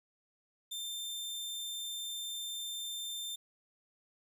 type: tone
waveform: sawtooth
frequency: 3584 Hz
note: A7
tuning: 31 cents sharp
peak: -35 dBFS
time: 0.71-3.36 s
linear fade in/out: 10 ms
effects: none